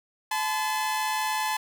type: tone pair together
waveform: sawtooth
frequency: 863 / 1018.5 Hz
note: A5 / C6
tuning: -34 / -47 cents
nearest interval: minor third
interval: 287 cents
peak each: -23 / -27 dBFS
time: 0.31-1.57 s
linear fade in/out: 5 ms
effects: 10-bit